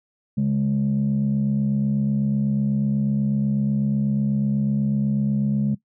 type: tone pair together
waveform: sine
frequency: 139.59 / 207.7 Hz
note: C#3 / G#3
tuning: +12 / 0 cents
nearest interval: perfect fifth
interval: 688 cents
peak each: -21 / -19 dBFS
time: 0.37-5.75 s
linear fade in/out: 10 ms
effects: noise-tail reverb RT60 0.1 s tail -18 dB re dry + tanh soft clip ceiling -14 dBFS